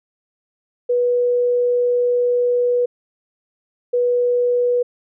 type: tone pair in turn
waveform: sine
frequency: 488.4 / 488.4 Hz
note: B4 / B4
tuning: -19 / -19 cents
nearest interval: unison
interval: 0 cents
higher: neither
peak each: -14 dBFS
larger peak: neither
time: 0.89-2.86 / 3.93-4.83 s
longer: first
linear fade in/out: 10 ms
effects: none